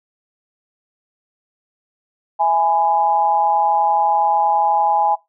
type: tone with amplitude modulation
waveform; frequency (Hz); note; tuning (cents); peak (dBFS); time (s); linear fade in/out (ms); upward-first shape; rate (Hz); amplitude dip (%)
sine; 830.6; G#5; 0; -9; 2.39-5.16; 20; sine; 171; 80
effects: noise-tail reverb RT60 0.2 s tail -21 dB re dry